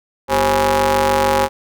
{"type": "ring-modulated tone", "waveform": "sawtooth", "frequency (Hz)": 146.83, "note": "D3", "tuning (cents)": 0, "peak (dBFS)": -6, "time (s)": [0.28, 1.49], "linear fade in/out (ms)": 50, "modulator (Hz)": 684, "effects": []}